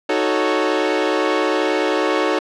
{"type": "chord", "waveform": "sawtooth", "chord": "D# half-diminished seventh", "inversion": "none", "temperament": "equal", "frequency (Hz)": [311.1, 370, 440, 554.4], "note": ["D#4", "F#4", "A4", "C#5"], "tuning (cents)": [0, 0, 0, 0], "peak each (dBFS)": -18, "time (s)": [0.09, 2.39], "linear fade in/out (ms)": 5, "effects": ["low-pass 4000 Hz 12 dB/octave"]}